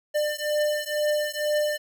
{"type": "beating tone pair", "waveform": "square", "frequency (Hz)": [597, 599.1], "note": ["D5", "D5"], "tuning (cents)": [28, 34], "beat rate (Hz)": 2.1, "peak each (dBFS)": -27, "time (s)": [0.14, 1.78], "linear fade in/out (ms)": 20, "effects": []}